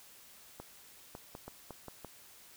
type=clicks; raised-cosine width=1 ms; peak=-30 dBFS; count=7; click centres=0.6 / 1.151 / 1.351 / 1.48 / 1.707 / 1.883 / 2.047 s; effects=white hiss -57 dBFS RMS until 2.56 s